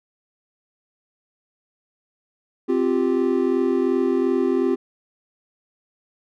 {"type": "chord", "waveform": "triangle", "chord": "C suspended fourth", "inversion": "none", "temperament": "equal", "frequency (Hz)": [261.6, 349.2, 392], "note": ["C4", "F4", "G4"], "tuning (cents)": [0, 0, 0], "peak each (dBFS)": -20, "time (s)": [2.68, 4.76], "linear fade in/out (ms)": 20, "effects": []}